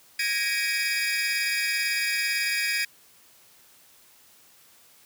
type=tone cluster; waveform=40% pulse; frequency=1650 / 1878 / 2294 / 2493 / 4968 Hz; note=G#6 / A#6 / D7 / D#7 / D#8; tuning=-12 / +12 / -41 / +3 / -3 cents; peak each=-30 dBFS; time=0.19-2.85 s; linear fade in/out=5 ms; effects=white hiss -56 dBFS RMS until 5.05 s + high-pass 60 Hz 12 dB/octave